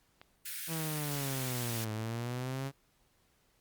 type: clicks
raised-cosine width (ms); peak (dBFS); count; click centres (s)
0.3; -34; 2; 0.215 / 0.982
type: high-pass noise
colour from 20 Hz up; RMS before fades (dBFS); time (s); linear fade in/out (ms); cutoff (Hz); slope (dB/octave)
white; -40; 0.45-1.85; 10; 1400; 96
type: linear two-way sweep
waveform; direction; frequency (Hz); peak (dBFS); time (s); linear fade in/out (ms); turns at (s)
sawtooth; down then up; 165 to 107.5 to 138.4; -31; 0.67-2.72; 50; 1.92
effects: pink hiss -71 dBFS RMS until 3.6 s + Opus 48 kbps